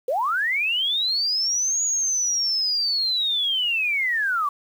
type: linear two-way sweep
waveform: sine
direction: up then down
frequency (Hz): 466.2 to 6790 to 1114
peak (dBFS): -20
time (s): 0.08-4.49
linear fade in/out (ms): 5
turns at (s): 1.83
effects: 8-bit